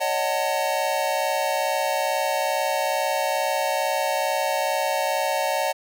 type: chord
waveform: square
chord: D# half-diminished seventh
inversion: third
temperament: just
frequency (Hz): 560 / 622.3 / 746.7 / 896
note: C#5 / D#5 / F#5 / A5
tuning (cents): +18 / 0 / +16 / +31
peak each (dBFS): -28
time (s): 0-5.73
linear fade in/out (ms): 20
effects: none